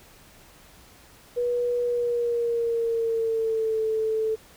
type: tone with pitch glide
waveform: sine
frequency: 485 to 439.6 Hz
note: B4 to A4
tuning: -31 to -2 cents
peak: -22 dBFS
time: 1.36-4.36 s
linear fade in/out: 20 ms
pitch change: -171 cents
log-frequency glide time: 1.81-3.82 s
effects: pink hiss -52 dBFS RMS until 4.56 s